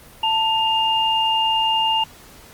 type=tone pair together; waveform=sine; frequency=890 / 2815 Hz; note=A5 / F7; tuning=+20 / +13 cents; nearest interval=octave + minor sixth; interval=1993 cents; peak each=-19 dBFS; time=0.23-2.04 s; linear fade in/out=5 ms; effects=pink hiss -45 dBFS RMS until 2.53 s + Opus 32 kbps